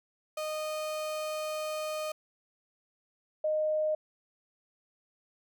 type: tone pair in turn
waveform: 35% pulse / sine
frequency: 617 / 617 Hz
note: D#5 / D#5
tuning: -15 / -15 cents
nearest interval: unison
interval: 0 cents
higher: neither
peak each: -31 / -26 dBFS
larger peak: second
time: 0.37-2.12 / 3.44-3.95 s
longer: first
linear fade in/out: 5 ms
effects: none